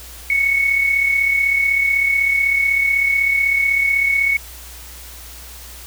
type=tone pair together; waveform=sine; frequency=2181 / 2217 Hz; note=C#7 / C#7; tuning=-29 / 0 cents; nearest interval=unison; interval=29 cents; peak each=-23 / -14 dBFS; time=0.3-4.37 s; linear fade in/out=2 ms; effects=added 60 Hz sine -38 dBFS peak until 5.86 s + white hiss -38 dBFS RMS until 5.86 s

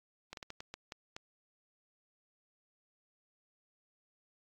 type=slowing click train; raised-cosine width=0.2 ms; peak=-26 dBFS; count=8; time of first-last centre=0.33-1.165 s; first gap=42 ms; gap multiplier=1.34; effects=AAC 64 kbps

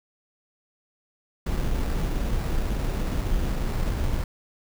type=noise with sample-and-hold; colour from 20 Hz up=brown; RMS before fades=-25 dBFS; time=1.46-4.24 s; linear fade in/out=5 ms; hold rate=3150 Hz; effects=none

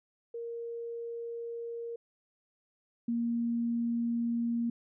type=tone pair in turn; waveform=sine; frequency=466.6 / 234.4 Hz; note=A#4 / A#3; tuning=+2 / +10 cents; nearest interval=octave; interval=1192 cents; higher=first; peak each=-36 / -28 dBFS; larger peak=second; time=0.34-1.96 / 3.08-4.7 s; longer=neither; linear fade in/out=5 ms; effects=none

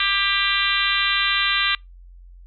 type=harmonic tone with a mistuned harmonic; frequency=394.8 Hz; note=G4; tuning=12 cents sharp; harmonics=3 / 4 / 5 / 6 / 7 / 8 / 9 / 10; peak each=-26 / -26 / -26 / -26 / -26 / -26 / -26 / -26 dBFS; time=0-1.75 s; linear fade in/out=2 ms; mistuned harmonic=4; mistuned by=+21 cents; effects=noise-tail reverb RT60 0.2 s tail -26 dB re dry + added 44 Hz sine -41 dBFS peak until 2.46 s

